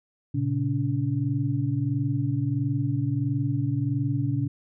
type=tone cluster; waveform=sine; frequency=115.2 / 136.7 / 285.8 Hz; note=A#2 / C#3 / D4; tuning=-20 / -24 / -47 cents; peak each=-27 / -26 / -29 dBFS; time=0.34-4.48 s; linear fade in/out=10 ms; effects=none